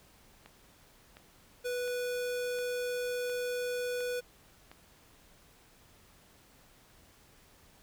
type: click train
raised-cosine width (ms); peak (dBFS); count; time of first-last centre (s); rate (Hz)
0.3; -34; 7; 0.46-4.715; 1.41
type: tone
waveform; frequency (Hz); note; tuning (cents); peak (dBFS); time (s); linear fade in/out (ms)
square; 492.2; B4; -6; -33; 1.64-4.21; 20
effects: pink hiss -61 dBFS RMS until 7.82 s